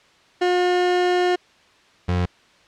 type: tone pair in turn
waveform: 30% pulse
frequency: 358.7 / 89.24 Hz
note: F4 / F2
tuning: +46 / +38 cents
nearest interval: 2 octaves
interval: 2408 cents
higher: first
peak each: -14 / -16 dBFS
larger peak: first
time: 0.41-1.36 / 2.08-2.26 s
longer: first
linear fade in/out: 10 ms
effects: white hiss -54 dBFS RMS until 2.67 s + low-pass 4000 Hz 12 dB/octave